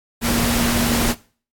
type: tone in noise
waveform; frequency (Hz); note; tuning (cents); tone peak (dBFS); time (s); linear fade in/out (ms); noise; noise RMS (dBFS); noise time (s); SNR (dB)
sine; 236.4; A#3; +24; -20; 0.21-1.15; 50; pink; -20; 0.21-1.15; -3
effects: noise-tail reverb RT60 0.4 s tail -19 dB re dry + AAC 64 kbps